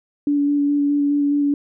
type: tone with vibrato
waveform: sine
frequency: 287.5 Hz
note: D4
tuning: 37 cents flat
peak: -15 dBFS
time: 0.27-1.54 s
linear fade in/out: 2 ms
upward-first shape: square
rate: 4.8 Hz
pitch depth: 10 cents each way
effects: none